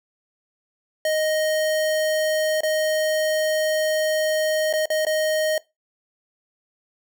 square tone with dropouts, 622.3 Hz, D#5, in tune, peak -20 dBFS, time 1.05-5.58 s, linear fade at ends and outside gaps 2 ms, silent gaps 2.607-2.633 / 4.728-4.736 / 4.857-4.902 / 5.051-5.067 s, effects noise-tail reverb RT60 0.2 s tail -20 dB re dry

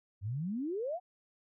sine exponential sweep, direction up, 92.3 to 756 Hz, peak -33 dBFS, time 0.21-1 s, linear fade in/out 50 ms, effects none

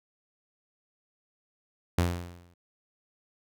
sawtooth tone with exponential decay, 87.31 Hz, F2, in tune, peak -17 dBFS, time 1.98-2.54 s, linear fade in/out 5 ms, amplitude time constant 120 ms, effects none

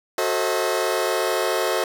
sawtooth chord, F# diminished seventh, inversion none, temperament just, 370 / 444 / 532.8 / 639.4 Hz, F#4 / A4 / C5 / Eb5, 0 / +16 / +31 / +47 cents, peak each -22 dBFS, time 0.18-1.84 s, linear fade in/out 2 ms, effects none

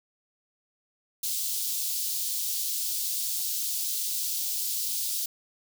white high-pass noise, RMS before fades -30 dBFS, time 1.23-5.26 s, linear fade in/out 5 ms, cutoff 3700 Hz, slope 24 dB/octave, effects none

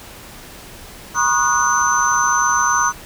sine tone cluster, 961 / 1089 / 1232 / 1466 / 6130 Hz, B5 / C#6 / D#6 / F#6 / G8, -48 / -31 / -17 / -16 / -40 cents, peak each -20 dBFS, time 1.14-2.93 s, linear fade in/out 50 ms, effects pink hiss -38 dBFS RMS until 3.05 s

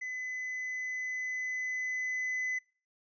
triangle tone with level ramp, 2015 Hz, B6, 34 cents sharp, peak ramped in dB -34 to -29 dBFS, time 0.01-2.59 s, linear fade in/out 10 ms, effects noise-tail reverb RT60 0.4 s tail -26 dB re dry + resampled to 16000 Hz

